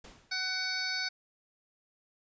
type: noise with exponential decay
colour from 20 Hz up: pink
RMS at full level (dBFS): -48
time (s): 0.04-0.55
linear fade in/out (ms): 5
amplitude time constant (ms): 110
type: harmonic tone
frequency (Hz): 749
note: F#5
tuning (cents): +21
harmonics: 1 / 2 / 3 / 5 / 6 / 7 / 8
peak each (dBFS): -47 / -36 / -38 / -43 / -35 / -41 / -47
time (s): 0.31-1.09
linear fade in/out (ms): 10
effects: resampled to 16000 Hz